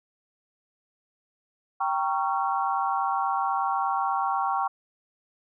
sine chord, G half-diminished seventh, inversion none, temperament equal with one note detuned, 784 / 932.3 / 1108.7 / 1363.4 Hz, G5 / Bb5 / Db6 / F6, 0 / 0 / 0 / -42 cents, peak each -27 / -30 / -28 / -33 dBFS, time 1.8-4.68 s, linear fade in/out 10 ms, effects none

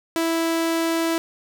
sawtooth tone, 329.6 Hz, E4, in tune, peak -16 dBFS, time 0.16-1.18 s, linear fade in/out 0 ms, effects none

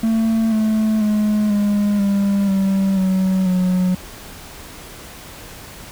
triangle tone with pitch steps, 223.9 / 217.5 / 211.3 / 205.3 / 199.47 / 193.79 / 188.28 / 182.92 Hz, A3 / A3 / G#3 / G#3 / G3 / G3 / F#3 / F#3, +30 / -20 / +30 / -20 / +30 / -20 / +30 / -20 cents, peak -12 dBFS, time 0.03-3.95 s, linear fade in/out 5 ms, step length 490 ms, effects pink hiss -37 dBFS RMS until 5.91 s

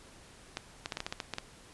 clicks, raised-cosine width 0.2 ms, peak -17 dBFS, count 10, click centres 0.571 / 0.859 / 0.922 / 0.971 / 1.004 / 1.065 / 1.125 / 1.202 / 1.337 / 1.384 s, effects pink hiss -55 dBFS RMS until 1.73 s + resampled to 24000 Hz

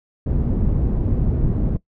pink low-pass noise, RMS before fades -19 dBFS, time 0.26-1.77 s, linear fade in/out 5 ms, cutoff 240 Hz, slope 12 dB/octave, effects noise-tail reverb RT60 0.1 s tail -19 dB re dry

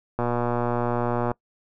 click train, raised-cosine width 1 ms, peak -11 dBFS, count 136, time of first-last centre 0.19-1.315 s, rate 120 Hz, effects noise-tail reverb RT60 0.1 s tail -23 dB re dry

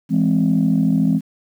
sine chord, E augmented, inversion none, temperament equal with one note detuned, 167.21 / 207.7 / 261.6 Hz, E3 / G#3 / B#3, +25 / 0 / 0 cents, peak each -17 dBFS, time 0.09-1.21 s, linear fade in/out 50 ms, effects tanh soft clip ceiling -7 dBFS + 8-bit

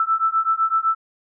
sine beating tone pair, 1318.5 / 1326.4 Hz, E6 / E6, 0 / +10 cents, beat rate 7.9 Hz, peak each -20 dBFS, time 0-0.95 s, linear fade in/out 2 ms, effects none

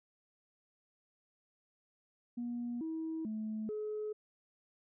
sine tone with pitch steps, 240 / 321.4 / 216.9 / 425.7 Hz, B3 / E4 / A3 / G#4, -49 / -44 / -25 / +43 cents, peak -35 dBFS, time 2.37-4.13 s, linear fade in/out 10 ms, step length 440 ms, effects tanh soft clip ceiling -32 dBFS

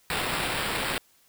violet noise with sample-and-hold, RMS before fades -29 dBFS, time 0.1-0.98 s, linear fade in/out 2 ms, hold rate 6300 Hz, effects white hiss -62 dBFS RMS until 1.28 s

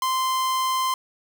45% pulse tone, 1040 Hz, C6, 11 cents flat, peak -21 dBFS, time 0.02-0.94 s, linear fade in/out 2 ms, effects none

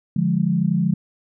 sine chord, D diminished, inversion none, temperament equal with one note detuned, 146.83 / 175.32 / 207.7 Hz, D3 / F3 / Ab3, 0 / +7 / 0 cents, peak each -23 / -19 / -22 dBFS, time 0.16-0.94 s, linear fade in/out 5 ms, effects none

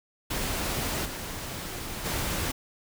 pink noise with level steps, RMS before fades -30 / -36 / -30 dBFS, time 0.3-2.52 s, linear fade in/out 10 ms, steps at 1.04 / 2.04 s, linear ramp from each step 20 ms, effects none

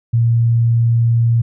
sine tone, 116.54 Hz, A#2, in tune, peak -10 dBFS, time 0.13-1.42 s, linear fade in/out 10 ms, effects none

